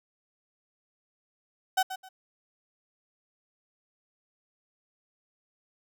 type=tone with echo; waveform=35% pulse; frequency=756 Hz; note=F#5; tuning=37 cents sharp; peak=-20 dBFS; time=1.77-1.83 s; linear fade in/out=10 ms; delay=130 ms; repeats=2; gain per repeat=-12 dB; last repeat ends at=2.09 s; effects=none